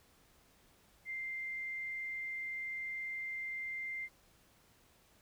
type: tone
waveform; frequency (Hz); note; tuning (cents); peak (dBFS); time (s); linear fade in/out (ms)
sine; 2093; C7; 0; -38; 1.05-4.09; 50
effects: pink hiss -67 dBFS RMS until 5.21 s